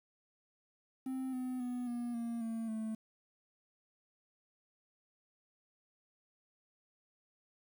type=tone with pitch steps; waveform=triangle; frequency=261.6 / 254.2 / 246.9 / 239.9 / 233.1 / 226.4 / 220 Hz; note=C4 / C4 / B3 / A#3 / A#3 / A3 / A3; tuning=0 / -50 / 0 / +50 / 0 / +50 / 0 cents; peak=-34 dBFS; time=1.06-2.95 s; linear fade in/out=5 ms; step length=270 ms; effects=10-bit